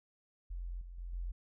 sine tone with level steps, 43.65 Hz, F1, in tune, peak -38 / -45 / -40 / -36 dBFS, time 0.5-1.32 s, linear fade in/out 10 ms, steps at 0.81 / 0.98 / 1.13 s, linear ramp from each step 5 ms, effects none

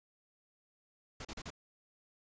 pink noise bursts, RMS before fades -44 dBFS, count 4, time 1.2-1.504 s, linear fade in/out 5 ms, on 49 ms, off 36 ms, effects resampled to 16000 Hz

